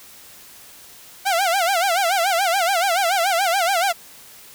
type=tone with vibrato; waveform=sawtooth; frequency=730 Hz; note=F#5; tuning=24 cents flat; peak=-13 dBFS; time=1.25-3.93 s; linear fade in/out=20 ms; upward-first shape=sine; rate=7 Hz; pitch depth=170 cents each way; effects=white hiss -44 dBFS RMS until 4.54 s